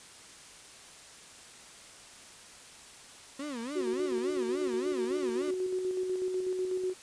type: tone with vibrato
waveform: 35% pulse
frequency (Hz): 261.6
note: C4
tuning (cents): 0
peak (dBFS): -34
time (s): 3.39-5.51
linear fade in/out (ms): 5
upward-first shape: sine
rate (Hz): 3.5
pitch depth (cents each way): 240
type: tone with tremolo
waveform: sine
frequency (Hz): 370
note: F#4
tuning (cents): 0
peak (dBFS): -28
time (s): 3.75-6.94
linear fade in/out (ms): 20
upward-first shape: square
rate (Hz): 8.1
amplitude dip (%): 35
effects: white hiss -51 dBFS RMS until 7.02 s + resampled to 22050 Hz